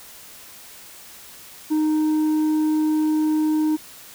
sine tone with tanh clipping, 309 Hz, D#4, 12 cents flat, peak -18 dBFS, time 1.7-3.77 s, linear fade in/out 20 ms, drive 4 dB, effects white hiss -43 dBFS RMS until 4.14 s

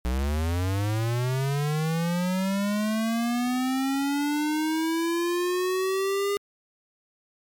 square linear sweep, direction up, 59.7 to 406.3 Hz, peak -24 dBFS, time 0.05-6.37 s, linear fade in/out 0 ms, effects MP3 96 kbps

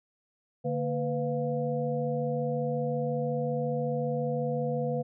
sine tone cluster, 146 / 231.5 / 498.9 / 700 Hz, D3 / A#3 / B4 / F5, -10 / -12 / +17 / +4 cents, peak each -32 / -35 / -30 / -37 dBFS, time 0.64-5.03 s, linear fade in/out 20 ms, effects none

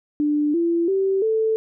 sine tone with pitch steps, 296.3 / 338.4 / 386.5 / 441.4 Hz, D4 / E4 / G4 / A4, +15 / +45 / -24 / +5 cents, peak -17 dBFS, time 0.2-1.56 s, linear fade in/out 0 ms, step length 340 ms, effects none

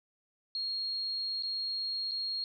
sine tone with dropouts, 4268 Hz, C8, 34 cents sharp, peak -32 dBFS, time 0.55-2.44 s, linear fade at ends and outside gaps 1 ms, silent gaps 1.425-1.433 / 2.112-2.117 s, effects none

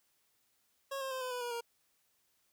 25% pulse tone with pitch steps, 547 / 533.3 / 519.9 / 506.8 / 494.1 / 481.7 / 469.6 Hz, C#5 / C5 / C5 / B4 / B4 / B4 / A#4, -23 / +33 / -11 / +45 / +1 / -43 / +13 cents, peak -33 dBFS, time 0.91-1.61 s, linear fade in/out 10 ms, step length 100 ms, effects white hiss -75 dBFS RMS until 2.52 s

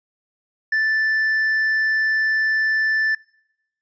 triangle tone with tanh clipping, 1760 Hz, A6, in tune, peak -17 dBFS, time 0.72-3.15 s, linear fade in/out 5 ms, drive 7 dB, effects noise-tail reverb RT60 0.9 s tail -26 dB re dry + resampled to 16000 Hz

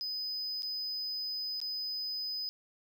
triangle tone with dropouts, 5010 Hz, D#8, 11 cents sharp, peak -33 dBFS, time 0.01-2.49 s, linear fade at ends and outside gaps 0 ms, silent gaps 0.622-0.631 / 1.602-1.615 s, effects none

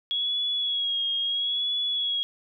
sine tone with vibrato, 3329 Hz, G#7, 3 cents sharp, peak -24 dBFS, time 0.11-2.23 s, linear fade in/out 0 ms, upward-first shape sine, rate 0.75 Hz, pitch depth 41 cents each way, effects none

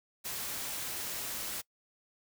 white noise, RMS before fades -38 dBFS, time 0.24-1.62 s, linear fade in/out 20 ms, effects noise-tail reverb RT60 0.1 s tail -23 dB re dry

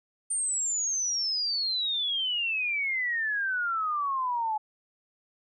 sine exponential sweep, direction down, 9000 to 846 Hz, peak -26 dBFS, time 0.3-4.58 s, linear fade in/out 10 ms, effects none

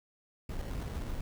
brown noise with sample-and-hold, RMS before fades -37 dBFS, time 0.49-1.21 s, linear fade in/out 5 ms, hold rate 2450 Hz, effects none

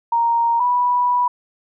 sine tone pair in turn, 932.3 / 981.2 Hz, A#5 / B5, 0 / -12 cents, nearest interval minor second, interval 88 cents, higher second, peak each -14 dBFS, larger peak neither, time 0.12-0.6 / 0.6-1.28 s, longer second, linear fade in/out 5 ms, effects none

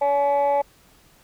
sine tone pair together, 567.8 / 850 Hz, C#5 / G#5, +41 / +40 cents, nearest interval perfect fifth, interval 699 cents, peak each -18 dBFS, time 0.01-0.62 s, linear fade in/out 10 ms, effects tanh soft clip ceiling -14 dBFS + pink hiss -55 dBFS RMS until 1.23 s

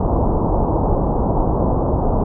pink low-pass noise, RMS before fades -17 dBFS, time 0-2.24 s, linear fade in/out 5 ms, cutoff 1000 Hz, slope 48 dB/octave, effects none

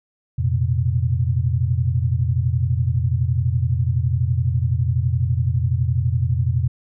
sine chord, F suspended fourth, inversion none, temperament equal with one note detuned, 87.31 / 116.54 / 128.49 Hz, F2 / Bb2 / C3, 0 / 0 / -31 cents, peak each -21 dBFS, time 0.38-6.68 s, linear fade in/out 10 ms, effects none

